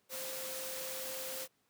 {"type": "tone in noise", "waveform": "sine", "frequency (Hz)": 523.3, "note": "C5", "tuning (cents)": 0, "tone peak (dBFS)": -45, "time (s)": [0.09, 1.48], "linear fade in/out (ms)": 50, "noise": "white", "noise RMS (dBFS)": -42, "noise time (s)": [0.09, 1.48], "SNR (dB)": -6, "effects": ["pink hiss -75 dBFS RMS until 1.69 s", "high-pass 150 Hz 12 dB/octave"]}